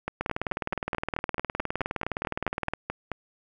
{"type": "two click trains", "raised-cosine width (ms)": 0.5, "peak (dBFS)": [-14, -13], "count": [15, 50], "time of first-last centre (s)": [[0.08, 3.117], [0.21, 2.736]], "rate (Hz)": [4.61, 19.4], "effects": []}